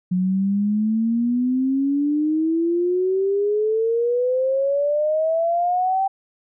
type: exponential sweep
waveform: sine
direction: up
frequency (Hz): 180 to 783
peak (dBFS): -17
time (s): 0.11-6.08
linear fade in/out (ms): 10
effects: none